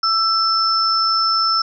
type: tone pair together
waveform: sine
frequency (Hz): 1329 / 5296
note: E6 / E8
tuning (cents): +14 / +7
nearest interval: 2 octaves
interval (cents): 2393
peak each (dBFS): -17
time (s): 0.03-1.62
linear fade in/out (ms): 5
effects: none